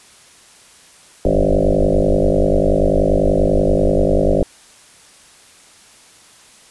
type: tone with frequency modulation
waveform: sine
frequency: 280.1 Hz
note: C#4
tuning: 18 cents sharp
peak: -11 dBFS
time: 1.25-4.43 s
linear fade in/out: 2 ms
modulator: 50.3 Hz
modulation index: 6.7
effects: white hiss -46 dBFS RMS until 6.7 s + resampled to 24000 Hz